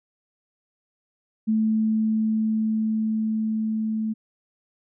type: tone with level ramp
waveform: sine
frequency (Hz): 218.9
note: A3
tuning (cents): -9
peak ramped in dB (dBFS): -18 to -23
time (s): 1.47-4.14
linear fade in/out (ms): 20
effects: none